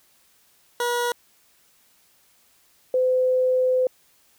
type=tone pair in turn; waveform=20% pulse / sine; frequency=481.8 / 510.4 Hz; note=B4 / C5; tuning=-43 / -43 cents; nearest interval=minor second; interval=100 cents; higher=second; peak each=-17 dBFS; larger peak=neither; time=0.8-1.12 / 2.94-3.87 s; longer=second; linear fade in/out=2 ms; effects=white hiss -60 dBFS RMS until 4.38 s